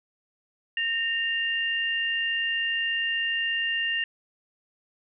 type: tone pair together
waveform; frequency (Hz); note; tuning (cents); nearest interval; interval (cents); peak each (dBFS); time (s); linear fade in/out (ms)
sine; 1838.3 / 2795; A#6 / F7; -25 / +1; perfect fifth; 726; -27 / -27; 0.77-4.04; 2
effects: none